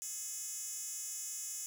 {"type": "tone with high-pass filter", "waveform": "10% pulse", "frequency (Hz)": 425.5, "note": "G#4", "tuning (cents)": 42, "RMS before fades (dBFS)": -42, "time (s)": [0.02, 1.66], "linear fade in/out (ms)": 0, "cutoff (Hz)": 7500, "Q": 3.4, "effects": []}